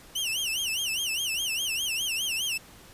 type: tone with vibrato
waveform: sawtooth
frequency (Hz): 2902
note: F#7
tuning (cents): -34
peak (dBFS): -24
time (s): 0.15-2.58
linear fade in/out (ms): 10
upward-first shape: sine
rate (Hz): 4.9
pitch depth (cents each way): 190
effects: pink hiss -51 dBFS RMS until 2.93 s + resampled to 32000 Hz